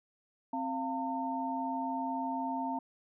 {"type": "tone cluster", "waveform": "sine", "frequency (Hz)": [263.7, 692, 906], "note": ["C4", "F5", "A#5"], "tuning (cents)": [14, -16, -50], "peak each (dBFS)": [-36, -39, -35], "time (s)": [0.53, 2.79], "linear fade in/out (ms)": 5, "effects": []}